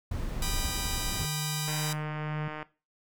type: noise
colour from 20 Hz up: brown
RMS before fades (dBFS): -33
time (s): 0.11-1.26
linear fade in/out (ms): 5
type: chord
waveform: 5% pulse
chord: G augmented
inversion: none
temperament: just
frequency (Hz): 784 / 980 / 1225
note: G5 / B5 / D#6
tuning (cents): 0 / -14 / -27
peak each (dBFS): -26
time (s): 0.42-1.93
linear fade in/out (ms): 2
type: tone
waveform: triangle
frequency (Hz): 151.2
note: D#3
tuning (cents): -49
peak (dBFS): -30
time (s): 1.2-2.48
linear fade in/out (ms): 2
type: click train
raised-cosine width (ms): 0.5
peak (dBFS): -23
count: 146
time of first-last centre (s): 1.68-2.628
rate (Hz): 153
effects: noise-tail reverb RT60 0.3 s tail -18 dB re dry